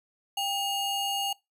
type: ring-modulated tone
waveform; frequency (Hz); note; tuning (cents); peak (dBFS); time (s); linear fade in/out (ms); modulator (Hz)
square; 1821; A#6; -41; -25; 0.37-1.33; 5; 1030
effects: noise-tail reverb RT60 0.2 s tail -21 dB re dry